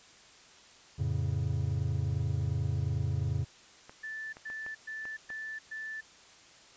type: chord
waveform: triangle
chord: F augmented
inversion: none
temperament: equal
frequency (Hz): 87.31 / 110 / 138.59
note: F2 / A2 / C#3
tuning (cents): 0 / 0 / 0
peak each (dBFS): -31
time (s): 0.98-3.45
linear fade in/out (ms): 20
type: clicks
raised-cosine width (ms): 0.5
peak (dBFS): -32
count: 6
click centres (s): 3.895 / 4.369 / 4.501 / 4.664 / 5.054 / 5.303
type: tone bursts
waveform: sine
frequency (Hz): 1759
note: A6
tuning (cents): -1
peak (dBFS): -37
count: 5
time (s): 4.03-6.01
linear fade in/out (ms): 10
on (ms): 300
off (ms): 120
effects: white hiss -56 dBFS RMS until 6.76 s + resampled to 16000 Hz

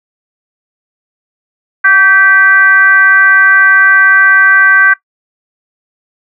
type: tone with frequency modulation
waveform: sine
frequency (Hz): 1556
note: G6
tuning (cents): -13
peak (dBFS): -3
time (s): 1.84-4.94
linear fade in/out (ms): 10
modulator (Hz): 409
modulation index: 0.71
effects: noise-tail reverb RT60 0.1 s tail -18 dB re dry

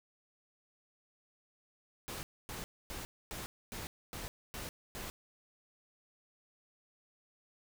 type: noise bursts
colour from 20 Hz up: pink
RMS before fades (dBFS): -43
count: 8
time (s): 2.08-5.1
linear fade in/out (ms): 0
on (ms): 150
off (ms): 260
effects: none

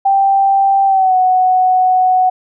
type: tone with pitch glide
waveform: sine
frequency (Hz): 784 to 740.9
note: G5 to F#5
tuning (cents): 0 to +2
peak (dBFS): -8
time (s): 0.05-2.3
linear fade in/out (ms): 10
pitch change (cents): -98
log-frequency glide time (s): 0.86-1.15
effects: none

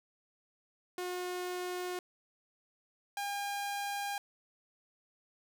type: tone pair in turn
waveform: sawtooth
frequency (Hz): 360.6 / 807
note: F#4 / G#5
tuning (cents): -45 / -50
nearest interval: octave + major second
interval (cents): 1395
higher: second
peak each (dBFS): -32 / -31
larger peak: second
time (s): 0.98-1.99 / 3.17-4.18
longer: neither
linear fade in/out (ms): 2
effects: none

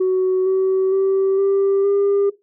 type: tone with pitch steps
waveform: sine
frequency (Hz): 372.8 / 379.5 / 386.4 / 393.4 / 400.5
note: F#4 / F#4 / G4 / G4 / G4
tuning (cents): +13 / +44 / -25 / +6 / +37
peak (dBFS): -12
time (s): 0-2.3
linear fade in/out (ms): 10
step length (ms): 460
effects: noise-tail reverb RT60 0.2 s tail -17 dB re dry + tanh soft clip ceiling -12 dBFS

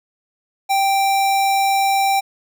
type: tone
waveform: square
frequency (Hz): 784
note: G5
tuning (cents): 0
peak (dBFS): -15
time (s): 0.69-2.21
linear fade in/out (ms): 20
effects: none

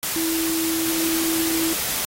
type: tone in noise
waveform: sine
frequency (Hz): 326.9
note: E4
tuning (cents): -14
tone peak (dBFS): -22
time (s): 0.16-1.73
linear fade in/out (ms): 0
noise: white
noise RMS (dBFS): -25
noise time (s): 0.03-2.05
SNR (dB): 0
effects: AAC 48 kbps

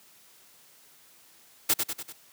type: noise with echo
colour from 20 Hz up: white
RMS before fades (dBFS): -22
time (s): 1.69-1.74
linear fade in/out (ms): 10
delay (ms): 97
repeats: 4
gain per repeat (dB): -5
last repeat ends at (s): 2.128
effects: white hiss -57 dBFS RMS until 2.32 s + high-pass 100 Hz 12 dB/octave

